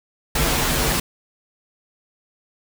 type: noise with comb filter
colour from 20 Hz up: pink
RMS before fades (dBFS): -20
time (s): 0.35-1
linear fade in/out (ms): 5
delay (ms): 10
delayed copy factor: -0.7
effects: none